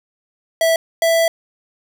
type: tone pair in turn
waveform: square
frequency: 656 / 661.3 Hz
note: E5 / E5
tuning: -9 / +5 cents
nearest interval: unison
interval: 14 cents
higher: second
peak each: -13 dBFS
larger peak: neither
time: 0.61-0.76 / 1.02-1.28 s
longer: second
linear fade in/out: 2 ms
effects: none